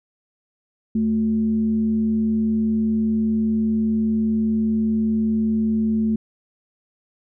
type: tone with frequency modulation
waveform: sine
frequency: 220 Hz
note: A3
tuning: in tune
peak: -17 dBFS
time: 0.95-6.16 s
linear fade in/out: 5 ms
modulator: 145 Hz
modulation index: 0.28
effects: none